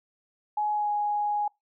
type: tone with pitch glide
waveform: sine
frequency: 841 to 830.4 Hz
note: G#5 to G#5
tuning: +22 to 0 cents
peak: -24 dBFS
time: 0.57-1.48 s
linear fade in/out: 5 ms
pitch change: -22 cents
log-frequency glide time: 0.73-0.9 s
effects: noise-tail reverb RT60 0.2 s tail -25 dB re dry